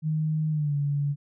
sine tone with pitch glide, 155.56 to 143.48 Hz, D#3 to D3, 0 to -40 cents, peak -23 dBFS, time 0.02-1.16 s, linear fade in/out 50 ms, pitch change -140 cents, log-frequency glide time 0.5-0.75 s, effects none

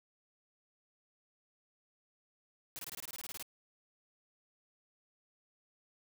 white noise bursts, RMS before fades -44 dBFS, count 13, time 2.76-3.426 s, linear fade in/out 0 ms, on 30 ms, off 23 ms, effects none

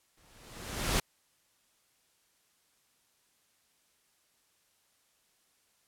pink noise with exponential growth, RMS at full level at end -26 dBFS, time 0.17-1 s, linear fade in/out 5 ms, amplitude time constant 180 ms, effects white hiss -71 dBFS RMS until 5.87 s + low-pass 12000 Hz 12 dB/octave

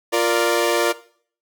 sawtooth chord, Bb major, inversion second, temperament equal, 349.2 / 466.2 / 587.3 Hz, F4 / Bb4 / D5, 0 / 0 / 0 cents, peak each -17 dBFS, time 0.12-0.93 s, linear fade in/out 20 ms, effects noise-tail reverb RT60 0.5 s tail -17 dB re dry

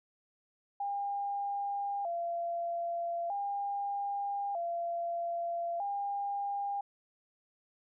sine tone with vibrato, 742 Hz, F#5, 5 cents sharp, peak -32 dBFS, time 0.8-6.81 s, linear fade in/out 5 ms, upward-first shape square, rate 0.4 Hz, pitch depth 140 cents each way, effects none

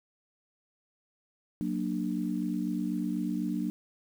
sine chord, Gb augmented, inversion none, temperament equal with one note detuned, 185 / 233.1 / 297.2 Hz, Gb3 / Bb3 / D4, 0 / 0 / +21 cents, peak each -33 dBFS, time 1.61-3.7 s, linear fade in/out 0 ms, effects 9-bit

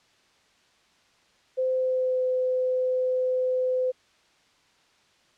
sine tone with pitch glide, 516 to 509.8 Hz, C5 to C5, -24 to -45 cents, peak -22 dBFS, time 1.57-3.92 s, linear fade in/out 20 ms, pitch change -21 cents, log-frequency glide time 1.73-2.23 s, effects white hiss -62 dBFS RMS until 5.37 s + low-pass 5000 Hz 12 dB/octave

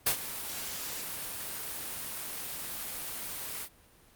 white noise with ADSR envelope, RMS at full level -24 dBFS, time 0.06-3.69 s, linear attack 9 ms, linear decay 90 ms, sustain -14 dB, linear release 64 ms, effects pink hiss -60 dBFS RMS until 4.15 s + Opus 32 kbps

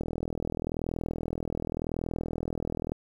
click train, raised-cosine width 2 ms, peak -18 dBFS, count 120, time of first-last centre 0.01-2.92 s, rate 40.9 Hz, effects 9-bit

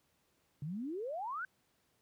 sine exponential sweep, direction up, 137.5 to 1568 Hz, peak -37 dBFS, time 0.62-1.45 s, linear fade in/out 2 ms, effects pink hiss -75 dBFS RMS until 2.01 s + high-pass 80 Hz 12 dB/octave

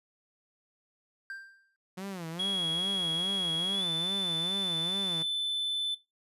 triangle tone with exponential decay, 1579 Hz, G6, 12 cents sharp, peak -34 dBFS, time 1.3-1.76 s, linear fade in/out 1 ms, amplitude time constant 98 ms
sawtooth tone with vibrato, 179.1 Hz, F3, 44 cents sharp, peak -33 dBFS, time 1.97-5.23 s, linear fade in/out 10 ms, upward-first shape sine, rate 2.4 Hz, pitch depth 180 cents each way
triangle tone with pitch glide, 3321 to 3518 Hz, G#7 to A7, -1 to -1 cents, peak -27 dBFS, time 2.39-5.95 s, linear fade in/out 10 ms, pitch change +100 cents, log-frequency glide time 3.72-3.85 s
effects noise-tail reverb RT60 0.2 s tail -17 dB re dry + resampled to 32000 Hz

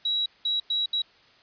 sine tone bursts at uneven times, 3880 Hz, B7, 31 cents flat, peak -23 dBFS, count 4, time 0.05-0.26 / 0.45-0.6 / 0.7-0.86 / 0.93-1.02 s, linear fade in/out 5 ms, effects white hiss -57 dBFS RMS until 1.42 s + resampled to 11025 Hz

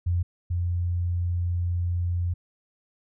sine tone pair in turn, 87.6 / 87.6 Hz, F2 / F2, +6 / +6 cents, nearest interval unison, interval 0 cents, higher neither, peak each -21 / -23 dBFS, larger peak first, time 0.06-0.23 / 0.5-2.34 s, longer second, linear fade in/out 10 ms, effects none

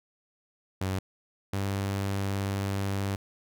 sawtooth tone pair in turn, 94.7 / 98.53 Hz, F#2 / G2, +41 / +9 cents, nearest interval minor second, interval 68 cents, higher second, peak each -24 dBFS, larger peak neither, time 0.81-0.99 / 1.53-3.16 s, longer second, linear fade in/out 5 ms, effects none

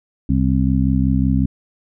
harmonic tone, 65.41 Hz, C2, in tune, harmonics 1 / 2 / 3 / 4, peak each -19 / -19 / -19 / -19 dBFS, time 0.29-1.46 s, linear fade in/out 5 ms, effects none

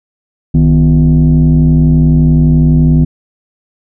sine tone with frequency modulation, 156 Hz, D#3, 5 cents sharp, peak -3 dBFS, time 0.54-3.05 s, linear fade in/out 10 ms, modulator 91.8 Hz, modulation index 0.96, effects tanh soft clip ceiling -1 dBFS

